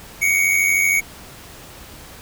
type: tone pair together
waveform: square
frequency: 2163 / 2256 Hz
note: C#7 / C#7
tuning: -43 / +30 cents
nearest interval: minor second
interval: 73 cents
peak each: -20 / -17 dBFS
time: 0.21-1.01 s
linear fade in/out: 20 ms
effects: pink hiss -40 dBFS RMS until 2.21 s